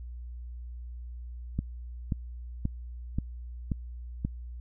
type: click train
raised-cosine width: 5 ms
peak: -16 dBFS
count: 6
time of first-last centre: 1.59-4.25 s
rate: 1.88 Hz
effects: added 60 Hz sine -38 dBFS peak until 4.6 s